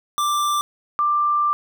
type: tone pair in turn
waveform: square / sine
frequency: 1179 / 1183.2 Hz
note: D6 / D6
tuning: +6 / +13 cents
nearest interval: unison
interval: 7 cents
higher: second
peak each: -19 / -16 dBFS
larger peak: second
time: 0.18-0.61 / 0.99-1.53 s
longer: second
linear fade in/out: 0 ms
effects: none